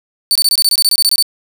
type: tone bursts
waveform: sawtooth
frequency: 4527 Hz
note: C#8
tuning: 36 cents sharp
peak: -6 dBFS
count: 14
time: 0.31-1.225 s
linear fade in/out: 0 ms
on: 44 ms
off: 23 ms
effects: none